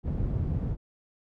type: low-pass noise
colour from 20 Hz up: white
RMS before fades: -29 dBFS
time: 0.03-0.77 s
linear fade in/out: 50 ms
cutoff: 130 Hz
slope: 12 dB/octave
effects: none